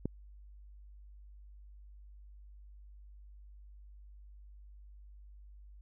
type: click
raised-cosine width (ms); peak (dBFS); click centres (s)
3; -20; 0.056
effects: added 50 Hz sine -51 dBFS peak until 5.81 s